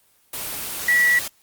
sine tone in noise, 1944 Hz, B6, 28 cents flat, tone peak -14 dBFS, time 0.88-1.19 s, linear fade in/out 5 ms, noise white, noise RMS -29 dBFS, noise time 0.33-1.28 s, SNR +12 dB, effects white hiss -60 dBFS RMS until 1.42 s + Opus 24 kbps

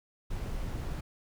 brown noise, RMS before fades -35 dBFS, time 0.3-1.01 s, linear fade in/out 10 ms, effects none

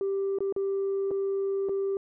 sine tone with dropouts, 392 Hz, G4, in tune, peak -24 dBFS, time 0.01-1.97 s, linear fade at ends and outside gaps 1 ms, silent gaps 0.386-0.405 / 0.525-0.563 / 1.108-1.113 / 1.687-1.693 s, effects tanh soft clip ceiling -23 dBFS

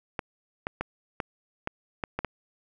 clicks, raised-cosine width 0.5 ms, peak -14 dBFS, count 8, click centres 0.192 / 0.669 / 0.81 / 1.202 / 1.674 / 2.038 / 2.19 / 2.247 s, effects none

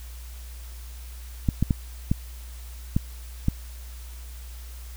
clicks, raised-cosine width 5 ms, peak -8 dBFS, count 6, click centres 1.488 / 1.626 / 1.708 / 2.115 / 2.965 / 3.484 s, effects added 60 Hz sine -37 dBFS peak until 4.96 s + white hiss -49 dBFS RMS until 4.96 s

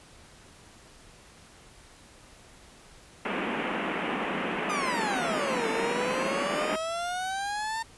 pink band-pass noise, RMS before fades -31 dBFS, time 3.25-6.76 s, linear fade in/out 5 ms, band 180 to 2900 Hz, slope 48 dB/octave
30% pulse exponential two-way sweep, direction down then up, 1248 to 440 to 913 Hz, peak -27 dBFS, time 4.69-7.83 s, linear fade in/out 10 ms, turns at 5.68 s
effects pink hiss -53 dBFS RMS until 7.97 s + resampled to 24000 Hz

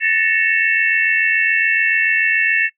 sine tone cluster, 1757 / 1844 / 2202 / 2683 Hz, A6 / A#6 / C#7 / E7, -3 / -19 / -12 / +30 cents, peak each -19 dBFS, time 0-2.7 s, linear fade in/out 50 ms, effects noise-tail reverb RT60 0.1 s tail -20 dB re dry

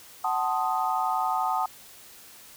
sine chord, F# diminished seventh, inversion none, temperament equal with one note detuned, 748.6 / 880 / 1046.5 / 1244.5 Hz, F#5 / A5 / C6 / Eb6, +20 / 0 / 0 / 0 cents, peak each -28 / -28 / -34 / -29 dBFS, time 0.24-1.66 s, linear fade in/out 5 ms, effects white hiss -49 dBFS RMS until 2.56 s

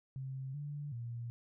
sine tone with pitch steps, 133 / 145.7 / 118.2 Hz, C3 / D3 / A#2, +29 / -13 / +24 cents, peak -39 dBFS, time 0.16-1.3 s, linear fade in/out 0 ms, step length 380 ms, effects none

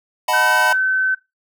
square chord, B dominant seventh, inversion first, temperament equal, 622.3 / 740 / 880 / 987.8 Hz, D#5 / F#5 / A5 / B5, 0 / 0 / 0 / 0 cents, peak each -25 / -23 / -23 / -21 dBFS, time 0.28-0.73 s, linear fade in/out 5 ms
sine tone, 1528 Hz, G6, 45 cents flat, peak -15 dBFS, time 0.33-1.15 s, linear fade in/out 10 ms
effects noise-tail reverb RT60 0.2 s tail -18 dB re dry

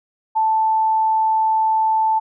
sine tone, 880 Hz, A5, in tune, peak -14 dBFS, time 0.35-2.2 s, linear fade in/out 20 ms, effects none

